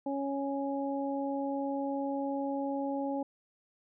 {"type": "harmonic tone", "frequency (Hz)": 277.2, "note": "C#4", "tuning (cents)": 0, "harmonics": [1, 2, 3], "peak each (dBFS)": [-33, -36, -38], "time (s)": [0.06, 3.23], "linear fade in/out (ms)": 5, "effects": []}